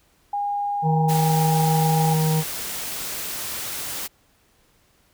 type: tone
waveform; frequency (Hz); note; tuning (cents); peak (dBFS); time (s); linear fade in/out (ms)
sine; 814; G#5; -35; -22; 0.33-2.14; 5
type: harmonic tone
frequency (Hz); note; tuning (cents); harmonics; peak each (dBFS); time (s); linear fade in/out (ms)
157.4; D#3; +20; 1 / 3 / 5 / 6; -18 / -28 / -32 / -34; 0.82-2.44; 50
type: noise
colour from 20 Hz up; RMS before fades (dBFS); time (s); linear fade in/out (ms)
white; -30; 1.08-4.08; 20
effects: pink hiss -61 dBFS RMS until 5.13 s